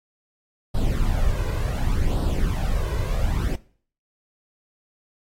brown noise with flanger, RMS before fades -22 dBFS, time 0.74-3.56 s, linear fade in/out 10 ms, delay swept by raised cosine 0.22 to 2.02 ms, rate 0.68 Hz, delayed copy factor +0.65, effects noise-tail reverb RT60 0.5 s tail -20 dB re dry + AAC 48 kbps

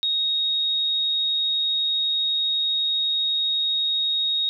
sine tone, 3752 Hz, A#7, 11 cents sharp, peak -20 dBFS, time 0.03-4.49 s, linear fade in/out 0 ms, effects none

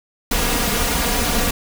pink noise with comb filter, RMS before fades -19 dBFS, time 0.31-1.51 s, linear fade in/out 5 ms, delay 4.2 ms, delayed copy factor +0.7, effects none

